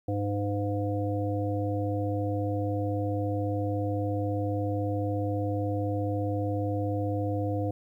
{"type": "harmonic tone", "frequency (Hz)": 101.9, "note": "G#2", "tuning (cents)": -32, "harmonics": [1, 3, 5, 7], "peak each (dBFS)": [-29, -32, -33, -37], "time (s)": [0.08, 7.71], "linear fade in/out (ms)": 5, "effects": ["11-bit"]}